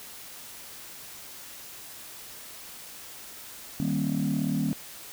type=chord; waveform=sine; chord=Eb dominant seventh; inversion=none; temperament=equal with one note detuned; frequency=155.56 / 196 / 233.1 / 270.5 Hz; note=Eb3 / G3 / Bb3 / Db4; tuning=0 / 0 / 0 / -42 cents; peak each=-29 dBFS; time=3.8-4.73 s; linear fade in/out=0 ms; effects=tanh soft clip ceiling -19 dBFS + white hiss -44 dBFS RMS until 5.12 s